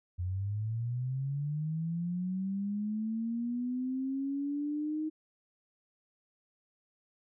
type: linear sweep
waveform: sine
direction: up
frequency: 87.31 to 313.4 Hz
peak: -31 dBFS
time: 0.18-5.1 s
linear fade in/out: 20 ms
effects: none